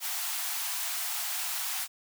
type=high-pass noise; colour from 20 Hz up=white; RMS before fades=-33 dBFS; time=0-1.88 s; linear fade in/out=50 ms; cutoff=670 Hz; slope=96 dB/octave; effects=none